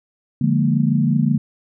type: chord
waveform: sine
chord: Bb dominant seventh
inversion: first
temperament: equal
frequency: 146.83 / 174.61 / 207.7 / 233.1 Hz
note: D3 / F3 / Ab3 / Bb3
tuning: 0 / 0 / 0 / 0 cents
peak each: -18 / -22 / -21 / -19 dBFS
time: 0.41-1.38 s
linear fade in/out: 5 ms
effects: none